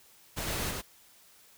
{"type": "noise with echo", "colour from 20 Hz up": "pink", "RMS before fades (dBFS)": -35, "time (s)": [0.36, 0.72], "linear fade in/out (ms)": 20, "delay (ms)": 100, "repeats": 1, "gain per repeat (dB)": -2, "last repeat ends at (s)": 0.82, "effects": ["white hiss -59 dBFS RMS until 1.57 s"]}